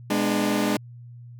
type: chord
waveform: sawtooth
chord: G# diminished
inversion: none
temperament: just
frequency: 207.7 / 249.2 / 299 Hz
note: G#3 / B3 / D4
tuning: 0 / +16 / +31 cents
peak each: -20 / -25 / -21 dBFS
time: 0.1-0.77 s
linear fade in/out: 5 ms
effects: added 120 Hz sine -40 dBFS peak until 1.39 s